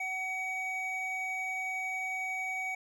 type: tone pair together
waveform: triangle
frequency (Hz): 750 / 2261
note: F#5 / C#7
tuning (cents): +23 / +34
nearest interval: octave + perfect fifth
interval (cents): 1911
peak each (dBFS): -37 / -32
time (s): 0-2.75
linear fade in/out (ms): 5
effects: none